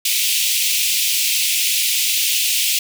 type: high-pass noise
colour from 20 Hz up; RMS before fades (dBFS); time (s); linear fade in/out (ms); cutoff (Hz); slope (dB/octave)
pink; -18; 0.05-2.79; 5; 2400; 48
effects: none